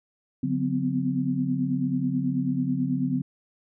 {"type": "tone cluster", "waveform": "sine", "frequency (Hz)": [143.2, 182.8, 247.3, 256.5], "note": ["D3", "F#3", "B3", "C4"], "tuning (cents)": [-43, -21, 3, -34], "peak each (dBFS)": [-29, -30, -31, -26], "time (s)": [0.43, 3.22], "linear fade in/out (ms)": 5, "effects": []}